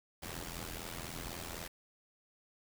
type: noise with amplitude modulation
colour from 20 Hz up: pink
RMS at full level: -40 dBFS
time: 0.22-1.68 s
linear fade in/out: 10 ms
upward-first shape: sine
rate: 84 Hz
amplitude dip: 80%
effects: none